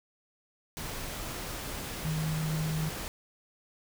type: tone in noise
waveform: sine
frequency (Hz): 156.7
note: D#3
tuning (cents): +13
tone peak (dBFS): -29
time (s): 2.05-2.89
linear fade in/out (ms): 0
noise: pink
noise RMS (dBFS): -38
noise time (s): 0.77-3.08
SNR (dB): +6
effects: none